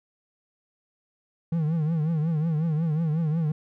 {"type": "tone with vibrato", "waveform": "triangle", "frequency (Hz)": 159.1, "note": "D#3", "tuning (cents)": 39, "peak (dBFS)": -20, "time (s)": [1.52, 3.52], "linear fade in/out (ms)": 5, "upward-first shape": "triangle", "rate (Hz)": 5.5, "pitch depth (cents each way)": 130, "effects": []}